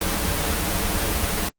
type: noise with comb filter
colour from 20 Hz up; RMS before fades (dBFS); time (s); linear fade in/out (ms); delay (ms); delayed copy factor
pink; -23; 0.01-1.49; 5; 7.9; -0.7
effects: Opus 24 kbps